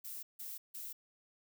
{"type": "noise bursts", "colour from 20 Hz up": "violet", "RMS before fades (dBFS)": -45, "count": 3, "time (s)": [0.04, 0.93], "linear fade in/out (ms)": 10, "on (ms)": 190, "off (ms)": 160, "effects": []}